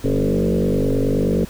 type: tone with frequency modulation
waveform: sine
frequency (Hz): 123.47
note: B2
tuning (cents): 0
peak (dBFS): -15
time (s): 0.04-1.45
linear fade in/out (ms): 5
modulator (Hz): 49.6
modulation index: 7.9
effects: added 50 Hz sine -45 dBFS peak until 1.49 s + pink hiss -41 dBFS RMS until 1.49 s